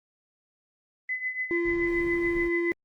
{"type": "tone with tremolo", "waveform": "sine", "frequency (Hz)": 2019, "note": "B6", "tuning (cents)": 38, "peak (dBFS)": -25, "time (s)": [1.09, 2.72], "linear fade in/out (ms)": 2, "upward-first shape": "triangle", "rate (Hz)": 7, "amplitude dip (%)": 80}
{"type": "tone", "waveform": "triangle", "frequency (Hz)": 343.5, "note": "F4", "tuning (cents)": -29, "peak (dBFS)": -23, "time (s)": [1.51, 2.72], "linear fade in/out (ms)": 0}
{"type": "noise", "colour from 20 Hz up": "brown", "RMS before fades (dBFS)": -41, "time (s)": [1.64, 2.49], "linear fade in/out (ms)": 20}
{"effects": ["Opus 24 kbps"]}